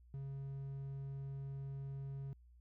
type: tone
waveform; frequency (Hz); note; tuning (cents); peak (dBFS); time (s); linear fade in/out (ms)
triangle; 137.2; C#3; -17; -40; 0.14-2.33; 0
effects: added 60 Hz sine -60 dBFS peak until 2.6 s